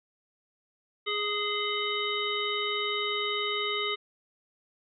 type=harmonic tone with a mistuned harmonic; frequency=415.3 Hz; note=G#4; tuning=in tune; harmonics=1 / 3 / 5 / 7 / 9; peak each=-34 / -34 / -34 / -34 / -34 dBFS; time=1.06-3.96 s; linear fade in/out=20 ms; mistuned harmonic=7; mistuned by=+68 cents; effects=none